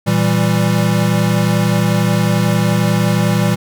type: chord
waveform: square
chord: E diminished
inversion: second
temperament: equal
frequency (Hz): 116.54 / 164.81 / 196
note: Bb2 / E3 / G3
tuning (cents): 0 / 0 / 0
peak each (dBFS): -17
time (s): 0.06-3.56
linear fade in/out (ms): 20
effects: none